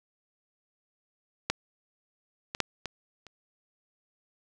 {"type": "clicks", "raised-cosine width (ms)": 0.2, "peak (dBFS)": [-8, -17, -7, -17, -30], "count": 5, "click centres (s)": [1.5, 2.549, 2.603, 2.857, 3.267], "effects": []}